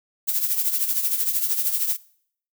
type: noise with tremolo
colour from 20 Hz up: violet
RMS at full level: -20 dBFS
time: 0.27-1.97 s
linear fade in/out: 20 ms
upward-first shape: triangle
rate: 13 Hz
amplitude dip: 70%
effects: noise-tail reverb RT60 0.6 s tail -21 dB re dry